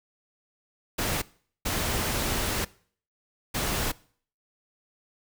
pink noise bursts at uneven times, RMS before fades -28 dBFS, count 3, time 0.98-1.22 / 1.65-2.65 / 3.54-3.92 s, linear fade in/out 10 ms, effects noise-tail reverb RT60 0.5 s tail -21 dB re dry

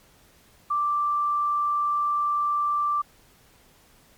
sine tone, 1174.7 Hz, D6, in tune, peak -21 dBFS, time 0.7-3.02 s, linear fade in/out 10 ms, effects pink hiss -57 dBFS RMS until 4.17 s + MP3 96 kbps

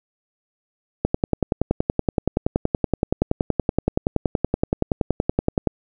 click train, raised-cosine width 2 ms, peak -4 dBFS, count 50, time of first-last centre 1.05-5.673 s, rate 10.6 Hz, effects none

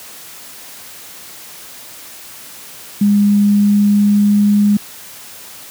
sine tone with pitch glide, 204.3 to 205.7 Hz, G#3 to G#3, -28 to -16 cents, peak -8 dBFS, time 3.01-4.77 s, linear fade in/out 5 ms, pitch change +12 cents, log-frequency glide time 3.36-4.51 s, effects white hiss -35 dBFS RMS until 5.7 s + high-pass 80 Hz 12 dB/octave

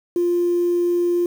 sine tone, 349.2 Hz, F4, in tune, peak -15 dBFS, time 0.16-1.26 s, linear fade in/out 2 ms, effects tanh soft clip ceiling -12 dBFS + 7-bit

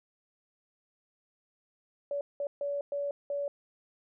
sine tone bursts at uneven times, 570 Hz, C#5, 48 cents sharp, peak -30 dBFS, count 5, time 2.11-2.21 / 2.4-2.47 / 2.61-2.81 / 2.92-3.11 / 3.3-3.48 s, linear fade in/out 2 ms, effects none

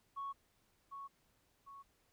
sine tone with echo, 1108 Hz, C#6, 1 cent flat, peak -39 dBFS, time 0.16-0.33 s, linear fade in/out 20 ms, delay 750 ms, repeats 2, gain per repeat -6 dB, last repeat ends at 1.83 s, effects tanh soft clip ceiling -36 dBFS + pink hiss -75 dBFS RMS until 2.12 s

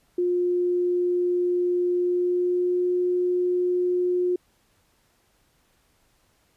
sine tone with pitch glide, 355.4 to 358.7 Hz, F4 to F4, +30 to +46 cents, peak -20 dBFS, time 0.18-4.36 s, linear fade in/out 5 ms, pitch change +16 cents, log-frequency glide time 1.95-2.9 s, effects pink hiss -65 dBFS RMS until 6.56 s + resampled to 32000 Hz

